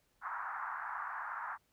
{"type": "band-pass noise", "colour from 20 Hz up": "white", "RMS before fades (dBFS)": -41, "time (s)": [0.21, 1.58], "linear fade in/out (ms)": 50, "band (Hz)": [830, 1600], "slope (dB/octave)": 48, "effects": ["pink hiss -75 dBFS RMS until 1.72 s"]}